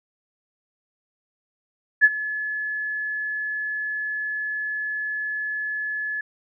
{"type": "tone with ADSR envelope", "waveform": "sine", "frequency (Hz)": 1713, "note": "A6", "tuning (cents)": -47, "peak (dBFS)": -8, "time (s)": [2.01, 6.21], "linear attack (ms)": 33, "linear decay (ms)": 41, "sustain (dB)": -17, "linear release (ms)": 4, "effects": []}